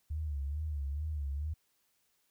sine tone with vibrato, 73.42 Hz, D2, in tune, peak -33 dBFS, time 0.1-1.54 s, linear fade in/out 10 ms, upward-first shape sine, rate 2.3 Hz, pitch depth 110 cents each way, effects white hiss -75 dBFS RMS until 2.3 s

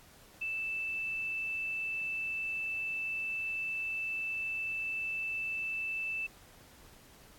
sine tone, 2644 Hz, E7, 5 cents sharp, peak -33 dBFS, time 0.41-6.27 s, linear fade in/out 10 ms, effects pink hiss -58 dBFS RMS until 7.38 s + AAC 64 kbps

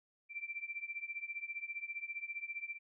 sine tone with tremolo, 2349 Hz, D7, in tune, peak -36 dBFS, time 0.29-2.79 s, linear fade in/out 50 ms, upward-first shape triangle, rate 15 Hz, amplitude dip 95%, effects none

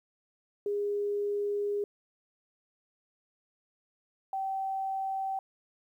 sine tone pair in turn, 409.1 / 772.3 Hz, G#4 / G5, -26 / -26 cents, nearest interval major seventh, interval 1100 cents, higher second, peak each -28 / -30 dBFS, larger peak first, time 0.66-1.84 / 4.33-5.39 s, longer first, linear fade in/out 2 ms, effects 11-bit

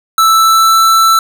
square tone with pitch glide, 1318.5 to 1328.4 Hz, E6 to E6, 0 to +13 cents, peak -6 dBFS, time 0.18-1.19 s, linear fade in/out 2 ms, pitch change +13 cents, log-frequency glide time 0.28-0.79 s, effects none

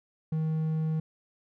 triangle tone, 158 Hz, D#3, 27 cents sharp, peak -24 dBFS, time 0.32-1 s, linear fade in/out 5 ms, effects none

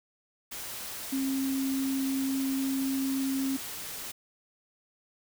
sine tone in noise, 268.7 Hz, C4, 46 cents sharp, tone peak -27 dBFS, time 1.12-3.57 s, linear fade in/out 10 ms, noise white, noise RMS -39 dBFS, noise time 0.51-4.12 s, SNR +9 dB, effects none

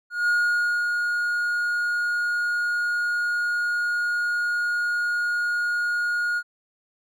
triangle tone with ADSR envelope, 1435 Hz, F6, 47 cents sharp, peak -16 dBFS, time 0.1-6.43 s, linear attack 180 ms, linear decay 570 ms, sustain -4 dB, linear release 55 ms, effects none

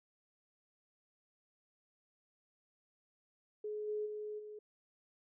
sine tone with level steps, 423 Hz, G#4, 32 cents sharp, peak -38 / -35 / -40 / -46 dBFS, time 3.64-4.59 s, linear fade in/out 5 ms, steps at 3.87 / 4.05 / 4.38 s, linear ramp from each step 20 ms, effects none

